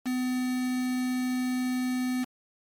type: tone with quantisation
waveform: triangle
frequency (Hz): 252.7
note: B3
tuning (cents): +40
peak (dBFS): -24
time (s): 0.05-2.25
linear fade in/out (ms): 20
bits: 6
effects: MP3 64 kbps